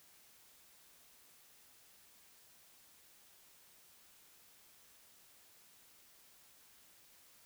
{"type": "silence", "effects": ["white hiss -64 dBFS RMS until 7.45 s"]}